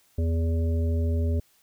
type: harmonic tone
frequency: 82.41 Hz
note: E2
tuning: in tune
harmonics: 1 / 3 / 5 / 7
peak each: -22 / -33 / -36 / -39 dBFS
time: 0.18-1.4 s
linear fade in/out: 5 ms
effects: white hiss -63 dBFS RMS until 1.62 s